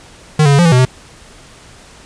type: tone with pitch steps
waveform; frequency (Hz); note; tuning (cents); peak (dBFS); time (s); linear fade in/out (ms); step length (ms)
square; 153.2 / 141.7 / 140.5 / 173.9 / 165.8 / 125.8 / 128.2; D#3 / C#3 / C#3 / F3 / E3 / B2 / C3; -27 / +38 / +24 / -7 / +10 / +32 / -35; -7; 0.39-0.852; 5; 66
effects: pink hiss -40 dBFS RMS until 2.05 s + resampled to 22050 Hz